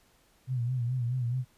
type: tone with vibrato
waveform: sine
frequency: 123.47 Hz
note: B2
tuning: in tune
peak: -27 dBFS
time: 0.47-1.45 s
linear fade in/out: 50 ms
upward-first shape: sine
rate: 4.7 Hz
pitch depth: 87 cents each way
effects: pink hiss -65 dBFS RMS until 1.57 s + resampled to 32000 Hz